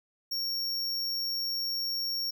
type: tone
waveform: square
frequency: 5520 Hz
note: F8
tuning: 21 cents flat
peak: -30 dBFS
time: 0.31-2.31 s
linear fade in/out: 10 ms
effects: 12-bit